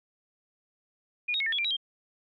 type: tone with pitch steps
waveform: sine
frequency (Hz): 2441 / 3757 / 2181 / 1800 / 3360 / 2369 / 3865 / 3190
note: D#7 / A#7 / C#7 / A6 / G#7 / D7 / B7 / G7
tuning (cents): -34 / +13 / -29 / +39 / +19 / +14 / -38 / +30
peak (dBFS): -26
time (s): 1.28-1.768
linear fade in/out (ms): 10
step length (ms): 61
effects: none